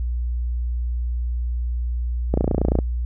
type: click train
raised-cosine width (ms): 2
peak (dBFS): -6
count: 14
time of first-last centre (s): 2.34-2.788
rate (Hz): 29
effects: added 60 Hz sine -21 dBFS peak until 3.05 s